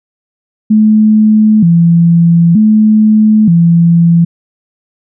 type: tone with vibrato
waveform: sine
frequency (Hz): 190.7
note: G3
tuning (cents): -47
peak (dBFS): -3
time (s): 0.7-4.25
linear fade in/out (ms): 10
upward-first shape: square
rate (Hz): 0.54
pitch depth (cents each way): 210
effects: none